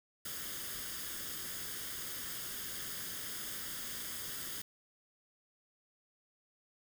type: noise with comb filter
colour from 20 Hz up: white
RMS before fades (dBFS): -42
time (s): 0.25-4.62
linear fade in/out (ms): 5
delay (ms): 0.6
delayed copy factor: +0.6
effects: none